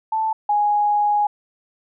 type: tone pair in turn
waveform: sine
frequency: 880 / 829.7 Hz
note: A5 / G#5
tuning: 0 / -2 cents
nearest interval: minor second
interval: 102 cents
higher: first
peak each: -18 / -15 dBFS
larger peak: second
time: 0.12-0.33 / 0.49-1.27 s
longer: second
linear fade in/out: 5 ms
effects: none